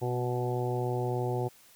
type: harmonic tone with a mistuned harmonic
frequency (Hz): 123.3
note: B2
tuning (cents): -2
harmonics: 1 / 2 / 3 / 4 / 5 / 6 / 7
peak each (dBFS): -31 / -42 / -33 / -37 / -43 / -38 / -40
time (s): 0.01-1.49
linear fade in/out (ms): 20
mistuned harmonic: 2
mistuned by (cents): +24
effects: white hiss -58 dBFS RMS until 1.75 s